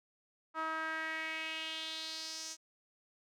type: tone with band-pass filter sweep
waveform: sawtooth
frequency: 319 Hz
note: D#4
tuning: 43 cents sharp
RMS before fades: -40 dBFS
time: 0.54-2.57 s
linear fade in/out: 50 ms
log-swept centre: 1200 to 6300 Hz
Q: 3.5
effects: none